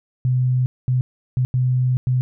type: tone bursts at uneven times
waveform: sine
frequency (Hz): 126.9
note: B2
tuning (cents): +47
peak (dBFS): -15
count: 5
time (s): 0.25-0.66 / 0.88-1.01 / 1.37-1.45 / 1.54-1.97 / 2.07-2.21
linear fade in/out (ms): 0
effects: none